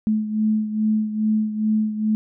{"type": "beating tone pair", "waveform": "sine", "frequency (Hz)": [215.2, 217.6], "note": ["A3", "A3"], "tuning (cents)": [-38, -19], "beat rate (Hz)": 2.4, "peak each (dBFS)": [-19, -25], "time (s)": [0.07, 2.15], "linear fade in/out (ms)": 0, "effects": []}